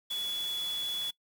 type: tone in noise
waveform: sine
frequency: 3407 Hz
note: G#7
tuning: 44 cents sharp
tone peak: -32 dBFS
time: 0.1-1.11 s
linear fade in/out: 10 ms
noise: white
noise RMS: -44 dBFS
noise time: 0.1-1.11 s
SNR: +9 dB
effects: noise-tail reverb RT60 0.1 s tail -22 dB re dry